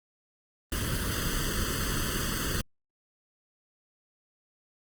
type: noise with comb filter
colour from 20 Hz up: pink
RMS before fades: -30 dBFS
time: 0.72-2.61 s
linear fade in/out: 2 ms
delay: 0.64 ms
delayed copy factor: +0.95
effects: Opus 24 kbps